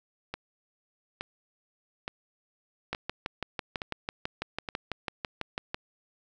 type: two click trains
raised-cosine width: 0.3 ms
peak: -18 / -15 dBFS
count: 6 / 18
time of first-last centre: 0.34-4.688 / 2.93-5.745 s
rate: 1.15 / 6.04 Hz
effects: none